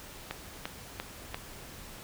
click train, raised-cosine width 0.3 ms, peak -18 dBFS, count 4, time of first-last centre 0.31-1.344 s, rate 2.9 Hz, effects pink hiss -47 dBFS RMS until 2.03 s

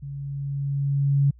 sine tone with level ramp, 140 Hz, C#3, 18 cents sharp, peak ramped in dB -32 to -15 dBFS, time 0.02-1.31 s, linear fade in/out 10 ms, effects added 60 Hz sine -47 dBFS peak until 1.39 s

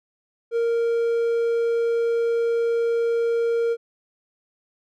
triangle tone, 464.9 Hz, A#4, 5 cents flat, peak -17 dBFS, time 0.51-3.77 s, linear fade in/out 50 ms, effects none

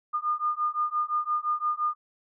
sine beating tone pair, 1213 / 1218.8 Hz, D#6 / D#6, -44 / -36 cents, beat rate 5.8 Hz, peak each -28 / -28 dBFS, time 0.13-1.95 s, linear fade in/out 20 ms, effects none

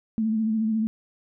sine tone with vibrato, 220 Hz, A3, in tune, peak -21 dBFS, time 0.18-0.87 s, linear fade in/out 0 ms, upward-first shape sine, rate 14 Hz, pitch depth 41 cents each way, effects none

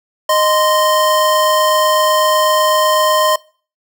square tone pair together, 618.4 / 1040 Hz, D#5 / C6, -11 / -11 cents, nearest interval major sixth, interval 900 cents, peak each -14 dBFS, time 0.29-3.36 s, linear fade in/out 5 ms, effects noise-tail reverb RT60 0.4 s tail -23 dB re dry

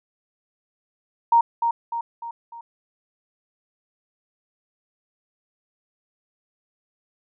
sine tone with echo, 932 Hz, A#5, 1 cent flat, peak -12 dBFS, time 1.32-1.41 s, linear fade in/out 5 ms, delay 300 ms, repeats 4, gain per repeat -6 dB, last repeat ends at 2.61 s, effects none

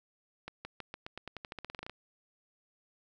accelerating click train, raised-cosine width 0.3 ms, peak -25 dBFS, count 18, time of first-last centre 0.48-1.896 s, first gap 170 ms, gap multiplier 0.9, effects none

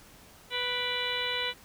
harmonic tone with a mistuned harmonic, 493.9 Hz, B4, in tune, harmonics 1 / 2 / 3 / 4 / 5 / 6 / 7 / 8, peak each -38 / -39 / -39 / -37 / -37 / -34 / -38 / -37 dBFS, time 0.5-1.54 s, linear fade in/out 50 ms, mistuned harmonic 5, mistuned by -80 cents, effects pink hiss -54 dBFS RMS until 1.64 s

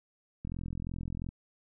click train, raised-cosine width 5 ms, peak -26 dBFS, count 37, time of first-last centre 0.45-1.289 s, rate 42.9 Hz, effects none

